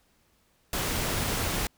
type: noise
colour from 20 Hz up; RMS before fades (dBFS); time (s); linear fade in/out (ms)
pink; -29; 0.73-1.67; 2
effects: pink hiss -67 dBFS RMS until 1.77 s